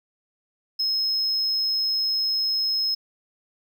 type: tone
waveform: triangle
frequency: 5160 Hz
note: E8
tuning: 38 cents flat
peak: -20 dBFS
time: 0.79-2.95 s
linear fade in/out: 10 ms
effects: none